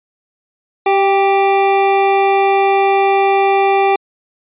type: tone pair together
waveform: square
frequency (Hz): 390 / 790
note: G4 / G5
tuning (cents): -9 / +13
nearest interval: octave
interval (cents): 1222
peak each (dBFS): -14 / -13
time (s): 0.86-3.96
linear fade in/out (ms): 5
effects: resampled to 8000 Hz